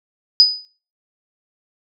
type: tone with exponential decay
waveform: sine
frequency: 4978 Hz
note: D#8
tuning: in tune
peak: -3 dBFS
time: 0.4-0.65 s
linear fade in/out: 0 ms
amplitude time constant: 54 ms
effects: noise-tail reverb RT60 0.4 s tail -20 dB re dry